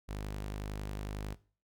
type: tone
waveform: sawtooth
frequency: 51 Hz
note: G#1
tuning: 31 cents flat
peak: -33 dBFS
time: 0.08-1.35 s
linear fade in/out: 20 ms
effects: noise-tail reverb RT60 0.4 s tail -19 dB re dry